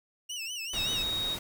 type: tone with vibrato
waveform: 25% pulse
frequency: 2800 Hz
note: F7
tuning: 4 cents sharp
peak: -31 dBFS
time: 0.29-1.03 s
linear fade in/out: 10 ms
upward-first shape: sine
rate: 5.2 Hz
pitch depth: 130 cents each way
type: noise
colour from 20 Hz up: pink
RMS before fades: -39 dBFS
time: 0.73-1.39 s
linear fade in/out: 5 ms
type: tone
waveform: sine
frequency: 3766 Hz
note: A#7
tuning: 17 cents sharp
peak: -29 dBFS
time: 0.73-1.38 s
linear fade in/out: 50 ms
effects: none